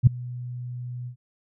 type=tone with ADSR envelope; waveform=sine; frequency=123.3 Hz; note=B2; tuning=2 cents flat; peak=-7 dBFS; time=0.03-1.16 s; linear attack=39 ms; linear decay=6 ms; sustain=-24 dB; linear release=91 ms; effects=none